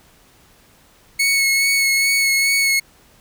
sawtooth tone with vibrato, 2200 Hz, C#7, 14 cents flat, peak -11 dBFS, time 1.19-2.8 s, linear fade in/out 10 ms, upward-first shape sine, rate 2.4 Hz, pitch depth 19 cents each way, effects pink hiss -52 dBFS RMS until 3.2 s

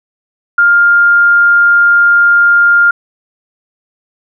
sine tone, 1404 Hz, F6, 9 cents sharp, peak -4 dBFS, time 0.58-2.91 s, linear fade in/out 5 ms, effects none

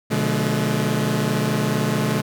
sawtooth chord, B diminished seventh, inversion none, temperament just, 123.47 / 148.16 / 177.8 / 213.4 Hz, B2 / D3 / F3 / Ab3, 0 / +16 / +31 / +47 cents, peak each -21 / -20 / -24 / -19 dBFS, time 0.1-2.22 s, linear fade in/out 20 ms, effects none

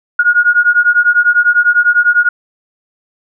sine beating tone pair, 1434 / 1444 Hz, F6 / F#6, +45 / -43 cents, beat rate 10 Hz, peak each -10 dBFS, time 0.19-2.29 s, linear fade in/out 5 ms, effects none

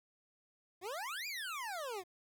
25% pulse exponential two-way sweep, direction up then down, 336.1 to 2489 to 341.7 Hz, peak -36 dBFS, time 0.81-2.04 s, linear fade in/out 50 ms, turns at 1.27 s, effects 11-bit

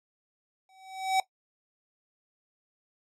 square tone with exponential growth, 762 Hz, G5, 49 cents flat, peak -21 dBFS, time 0.69-1.2 s, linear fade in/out 2 ms, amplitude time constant 110 ms, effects noise-tail reverb RT60 0.1 s tail -17 dB re dry + low-pass 10000 Hz 12 dB/octave

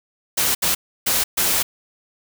white noise bursts at uneven times, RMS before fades -19 dBFS, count 4, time 0.37-0.55 / 0.62-0.75 / 1.06-1.24 / 1.37-1.63 s, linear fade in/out 10 ms, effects none

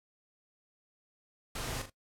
pink noise with echo, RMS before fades -38 dBFS, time 1.55-1.82 s, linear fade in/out 5 ms, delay 40 ms, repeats 2, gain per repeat -8 dB, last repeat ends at 1.9 s, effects noise-tail reverb RT60 0.1 s tail -18 dB re dry + low-pass 12000 Hz 12 dB/octave

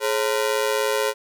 sawtooth ring-modulated tone, 482.4 Hz, B4, 41 cents flat, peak -13 dBFS, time 0-1.14 s, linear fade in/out 50 ms, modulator 58.2 Hz, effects none

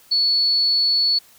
sine tone, 4420 Hz, C#8, 6 cents flat, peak -15 dBFS, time 0.11-1.19 s, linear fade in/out 10 ms, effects white hiss -51 dBFS RMS until 1.38 s

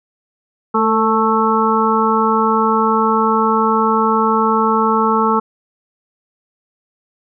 harmonic tone with a mistuned harmonic, 220 Hz, A3, in tune, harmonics 1 / 2 / 4 / 5 / 6, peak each -18 / -18 / -18 / -18 / -18 dBFS, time 0.74-5.4 s, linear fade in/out 10 ms, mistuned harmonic 2, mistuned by +28 cents, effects none

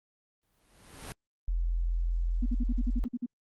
pink noise with exponential growth, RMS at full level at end -39 dBFS, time 0.43-1.12 s, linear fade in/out 0 ms, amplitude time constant 150 ms
sine tone, 42.54 Hz, F1, 45 cents flat, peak -26 dBFS, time 1.48-3.04 s, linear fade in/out 0 ms
sine tone bursts, 242.4 Hz, B3, 32 cents flat, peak -29 dBFS, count 10, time 2.42-3.262 s, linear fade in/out 10 ms, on 41 ms, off 48 ms
effects Opus 32 kbps

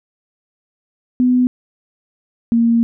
sine tone pair in turn, 250 / 232.1 Hz, B3 / A#3, +21 / -7 cents, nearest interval minor second, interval 128 cents, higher first, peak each -10 dBFS, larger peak neither, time 1.2-1.47 / 2.52-2.83 s, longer second, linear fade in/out 0 ms, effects none

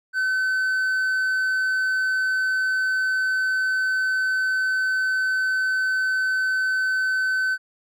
triangle tone, 1523 Hz, F#6, 50 cents sharp, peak -18 dBFS, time 0.13-7.58 s, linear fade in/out 50 ms, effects none

